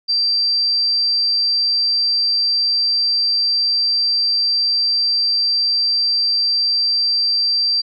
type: tone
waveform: sine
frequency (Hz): 4699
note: D8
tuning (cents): 0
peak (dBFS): -14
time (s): 0.08-7.82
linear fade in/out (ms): 20
effects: none